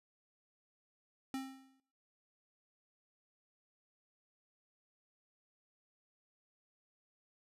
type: tone with exponential decay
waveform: square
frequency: 265.9 Hz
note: C4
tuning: 28 cents sharp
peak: -36 dBFS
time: 1.34-1.8 s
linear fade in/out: 1 ms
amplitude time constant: 100 ms
effects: noise-tail reverb RT60 0.8 s tail -26 dB re dry + resampled to 32000 Hz